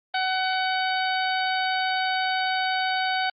harmonic tone, 751 Hz, F#5, 26 cents sharp, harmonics 1 / 2 / 3 / 4 / 5 / 6, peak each -25 / -28 / -33 / -34 / -34 / -35 dBFS, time 0.14-3.3 s, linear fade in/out 5 ms, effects Opus 32 kbps

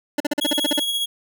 25% pulse tone bursts, 293.7 Hz, D4, in tune, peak -14 dBFS, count 10, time 0.18-0.797 s, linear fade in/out 5 ms, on 23 ms, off 43 ms
45% pulse tone with tremolo, 3319 Hz, G#7, 2 cents flat, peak -19 dBFS, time 0.41-1.06 s, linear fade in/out 10 ms, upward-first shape sine, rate 15 Hz, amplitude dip 40%
effects none

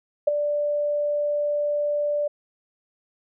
sine tone with ADSR envelope, 587.3 Hz, D5, in tune, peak -12 dBFS, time 0.27-2.28 s, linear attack 9 ms, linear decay 12 ms, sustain -9 dB, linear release 9 ms, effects none

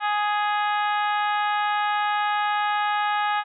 harmonic tone, 416.3 Hz, G#4, 4 cents sharp, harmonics 2 / 3 / 4 / 5 / 6 / 7 / 8 / 9, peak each -23 / -27 / -29 / -36 / -37 / -38 / -41 / -41 dBFS, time 0-3.44 s, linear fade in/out 50 ms, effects none

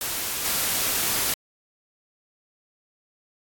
white noise with level steps, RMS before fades -28 / -24 dBFS, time 0.01-1.34 s, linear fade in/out 2 ms, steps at 0.44 s, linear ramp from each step 20 ms, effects AAC 64 kbps

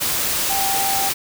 sine tone in noise, 784 Hz, G5, in tune, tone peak -22 dBFS, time 0.49-1.1 s, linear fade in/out 20 ms, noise white, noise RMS -21 dBFS, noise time 0-1.14 s, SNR -4 dB, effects none

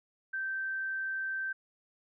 sine tone, 1557 Hz, G6, 12 cents flat, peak -32 dBFS, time 0.33-1.53 s, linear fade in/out 10 ms, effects none

